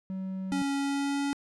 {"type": "tone", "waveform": "triangle", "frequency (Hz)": 189.4, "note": "F#3", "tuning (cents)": 41, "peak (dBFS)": -30, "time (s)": [0.1, 0.62], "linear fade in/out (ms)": 0}
{"type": "tone with pitch glide", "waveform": "square", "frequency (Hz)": [278.4, 281.5], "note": ["C#4", "C#4"], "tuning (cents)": [8, 27], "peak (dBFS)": -28, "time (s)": [0.52, 1.33], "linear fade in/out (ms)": 0, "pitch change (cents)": 19, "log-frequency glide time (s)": [0.75, 1.21]}
{"effects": ["resampled to 24000 Hz"]}